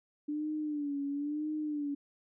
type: tone with vibrato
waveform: sine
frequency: 293.7 Hz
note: D4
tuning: in tune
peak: -32 dBFS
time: 0.28-1.95 s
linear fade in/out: 10 ms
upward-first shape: sine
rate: 1 Hz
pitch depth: 76 cents each way
effects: none